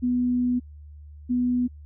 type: tone pair in turn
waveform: sine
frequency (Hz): 246.9 / 246.9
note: B3 / B3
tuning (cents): 0 / 0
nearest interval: unison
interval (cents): 0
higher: neither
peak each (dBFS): -20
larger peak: neither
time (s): 0.02-0.6 / 1.29-1.68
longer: first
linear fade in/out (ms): 20
effects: added 74 Hz sine -41 dBFS peak until 1.85 s